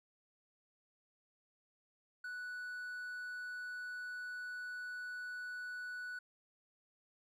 triangle tone, 1480 Hz, F#6, in tune, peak -40 dBFS, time 2.24-6.19 s, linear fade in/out 5 ms, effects none

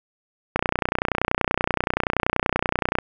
click train, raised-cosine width 0.5 ms, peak -4 dBFS, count 75, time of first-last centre 0.56-2.986 s, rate 30.5 Hz, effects none

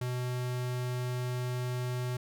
square tone, 124.7 Hz, B2, 17 cents sharp, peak -32 dBFS, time 0.01-2.17 s, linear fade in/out 5 ms, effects none

